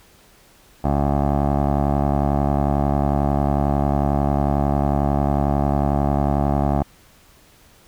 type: tone with low-pass filter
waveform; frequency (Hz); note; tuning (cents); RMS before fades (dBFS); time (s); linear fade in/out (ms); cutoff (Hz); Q
15% pulse; 71.1; C#2; +45; -19; 0.84-6.83; 5; 810; 2.6
effects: pink hiss -52 dBFS RMS until 7.87 s